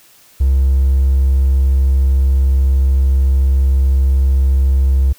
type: tone with hard clipping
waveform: triangle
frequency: 66.8 Hz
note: C2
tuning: 36 cents sharp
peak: -9 dBFS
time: 0.4-5.13 s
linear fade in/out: 10 ms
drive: 3 dB
effects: white hiss -47 dBFS RMS until 5.18 s